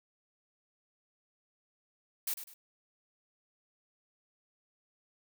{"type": "noise with echo", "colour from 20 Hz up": "blue", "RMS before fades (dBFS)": -34, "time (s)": [2.27, 2.34], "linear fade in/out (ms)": 5, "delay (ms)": 100, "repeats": 2, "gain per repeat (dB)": -10, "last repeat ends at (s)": 2.54, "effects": []}